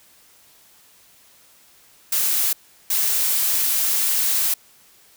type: noise bursts at uneven times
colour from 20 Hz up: blue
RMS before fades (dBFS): -20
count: 2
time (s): 2.12-2.53 / 2.9-4.54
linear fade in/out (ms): 5
effects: white hiss -53 dBFS RMS until 5.16 s